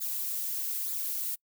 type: noise with flanger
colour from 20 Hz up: violet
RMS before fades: -33 dBFS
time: 0-1.36 s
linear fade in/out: 20 ms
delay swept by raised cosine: 0.34 to 4.74 ms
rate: 1.1 Hz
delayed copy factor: -0.65
effects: noise-tail reverb RT60 0.1 s tail -26 dB re dry